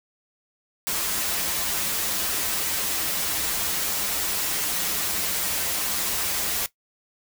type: noise with comb filter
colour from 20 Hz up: white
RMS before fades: -26 dBFS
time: 0.87-6.66 s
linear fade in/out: 0 ms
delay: 8.1 ms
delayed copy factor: -0.8
effects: noise-tail reverb RT60 0.1 s tail -17 dB re dry